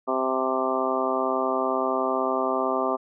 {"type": "harmonic tone with a mistuned harmonic", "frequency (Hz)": 130.81, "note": "C3", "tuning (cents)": 0, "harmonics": [2, 3, 4, 5, 6, 7, 8, 9], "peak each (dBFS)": [-31, -29, -31, -28, -33, -33, -32, -29], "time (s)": [0.07, 2.97], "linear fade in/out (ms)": 20, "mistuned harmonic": 7, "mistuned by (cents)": -34, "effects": []}